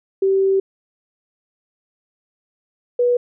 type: tone pair in turn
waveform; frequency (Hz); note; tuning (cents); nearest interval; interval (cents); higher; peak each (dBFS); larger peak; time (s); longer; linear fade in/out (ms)
sine; 386.9 / 487.5; G4 / B4; -23 / -23; major third; 400; second; -13; neither; 0.22-0.6 / 2.99-3.17; first; 5
effects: none